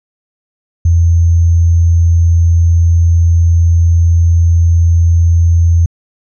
sine tone with sample-and-hold, 84.4 Hz, E2, 41 cents sharp, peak -5 dBFS, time 0.85-5.86 s, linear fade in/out 5 ms, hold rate 6300 Hz, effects resampled to 22050 Hz

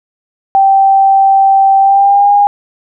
sine tone with pitch glide, 780 to 814.1 Hz, G5 to G#5, -9 to -35 cents, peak -4 dBFS, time 0.55-2.47 s, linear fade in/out 0 ms, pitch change +74 cents, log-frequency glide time 1.8-2.32 s, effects none

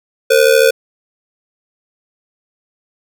square ring-modulated tone, 493.9 Hz, B4, in tune, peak -5 dBFS, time 0.3-0.71 s, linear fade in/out 10 ms, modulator 36.7 Hz, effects none

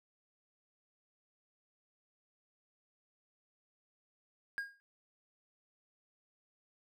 triangle tone with exponential decay, 1626 Hz, G#6, 37 cents flat, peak -30 dBFS, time 4.58-4.8 s, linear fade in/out 0 ms, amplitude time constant 46 ms, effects none

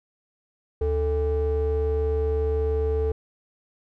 triangle ring-modulated tone, 182.6 Hz, F#3, 23 cents flat, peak -16 dBFS, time 0.81-3.12 s, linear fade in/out 5 ms, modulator 257 Hz, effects none

